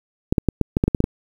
clicks, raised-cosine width 3 ms, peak -3 dBFS, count 10, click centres 0.325 / 0.382 / 0.487 / 0.613 / 0.769 / 0.839 / 0.88 / 0.948 / 1.004 / 1.041 s, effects 7-bit

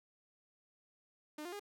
sawtooth tone with pitch steps, 302.7 / 351.8 / 408.8 Hz, D#4 / F4 / G#4, -48 / +13 / -27 cents, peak -39 dBFS, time 1.38-1.596 s, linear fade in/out 5 ms, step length 72 ms, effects none

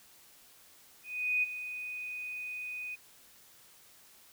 sine tone with ADSR envelope, 2489 Hz, D#7, in tune, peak -25 dBFS, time 1.03-2.96 s, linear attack 400 ms, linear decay 20 ms, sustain -12 dB, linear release 20 ms, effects white hiss -59 dBFS RMS until 4.32 s

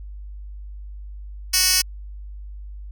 10% pulse tone with high-pass filter, 370 Hz, F#4, in tune, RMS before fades -18 dBFS, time 1.53-1.82 s, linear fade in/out 10 ms, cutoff 4500 Hz, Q 1.2, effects added 50 Hz sine -33 dBFS peak until 2.91 s

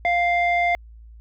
square tone with low-pass filter, 698.5 Hz, F5, in tune, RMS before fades -20 dBFS, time 0.05-0.75 s, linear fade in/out 0 ms, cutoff 2000 Hz, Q 2.7, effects added 56 Hz sine -41 dBFS peak until 1.2 s

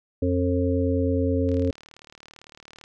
harmonic tone, 89.4 Hz, F2, 41 cents sharp, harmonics 1 / 3 / 5 / 6, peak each -24 / -24 / -27 / -29 dBFS, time 0.22-1.71 s, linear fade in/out 5 ms
click train, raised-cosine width 0.2 ms, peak -28 dBFS, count 52, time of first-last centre 1.49-2.839 s, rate 37.8 Hz
effects none

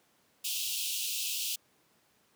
pink high-pass noise, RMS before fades -34 dBFS, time 0.44-1.56 s, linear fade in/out 10 ms, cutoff 2600 Hz, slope 96 dB/octave, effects pink hiss -68 dBFS RMS until 2.35 s + high-pass 150 Hz 12 dB/octave

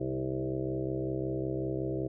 harmonic tone with a mistuned harmonic, 65.41 Hz, C2, in tune, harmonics 1 / 2 / 3 / 5 / 6 / 7 / 8 / 9 / 10, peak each -45 / -36 / -46 / -35 / -36 / -45 / -41 / -46 / -44 dBFS, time 0-2.08 s, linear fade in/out 10 ms, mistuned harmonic 5, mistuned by -18 cents, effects none

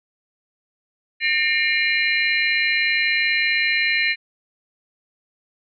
sine tone cluster, 1823 / 2139 / 2384 / 2855 / 4078 Hz, A#6 / C7 / D7 / F7 / C8, -39 / +38 / +25 / +37 / -45 cents, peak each -22 / -23 / -22 / -29 / -26 dBFS, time 1.2-4.16 s, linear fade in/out 50 ms, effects none

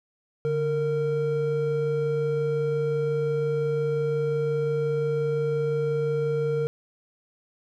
triangle tone pair together, 145.2 / 461.3 Hz, D3 / A#4, -19 / -18 cents, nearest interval octave + minor sixth, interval 2001 cents, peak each -26 / -22 dBFS, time 0.45-6.67 s, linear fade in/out 0 ms, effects none

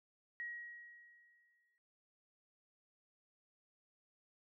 sine tone with exponential decay, 1900 Hz, A#6, 33 cents sharp, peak -40 dBFS, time 0.4-1.78 s, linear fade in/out 0 ms, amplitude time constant 300 ms, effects none

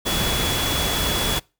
sine tone in noise, 3387 Hz, G#7, 33 cents sharp, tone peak -26 dBFS, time 0.05-1.4 s, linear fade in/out 20 ms, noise pink, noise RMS -23 dBFS, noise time 0.05-1.4 s, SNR -6 dB, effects noise-tail reverb RT60 0.3 s tail -25 dB re dry

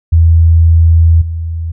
sine tone with level steps, 82.41 Hz, E2, in tune, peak -3 / -15 dBFS, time 0.12-1.72 s, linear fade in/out 10 ms, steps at 1.21 s, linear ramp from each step 10 ms, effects none

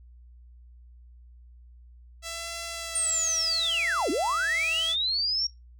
5% pulse tone with vibrato, 663 Hz, E5, 10 cents sharp, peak -22 dBFS, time 2.22-4.96 s, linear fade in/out 50 ms, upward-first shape sine, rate 0.7 Hz, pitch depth 28 cents each way
sine linear two-way sweep, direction down then up, 8870 to 260 to 5610 Hz, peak -24 dBFS, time 2.95-5.47 s, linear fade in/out 5 ms, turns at 4.1 s
effects noise-tail reverb RT60 0.2 s tail -22 dB re dry + added 60 Hz sine -48 dBFS peak until 5.79 s

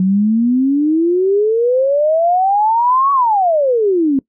sine exponential two-way sweep, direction up then down, 183 to 1133 to 261.1 Hz, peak -10 dBFS, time 0-4.19 s, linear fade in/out 2 ms, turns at 3.12 s, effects noise-tail reverb RT60 0.1 s tail -21 dB re dry

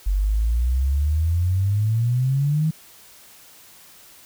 sine exponential sweep, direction up, 46.25 to 160.9 Hz, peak -17 dBFS, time 0.06-2.71 s, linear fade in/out 10 ms, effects white hiss -48 dBFS RMS until 4.25 s

